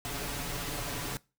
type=noise with comb filter; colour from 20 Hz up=pink; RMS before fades=-36 dBFS; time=0.05-1.17 s; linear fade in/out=0 ms; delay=7 ms; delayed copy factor=+0.85; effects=noise-tail reverb RT60 0.3 s tail -22 dB re dry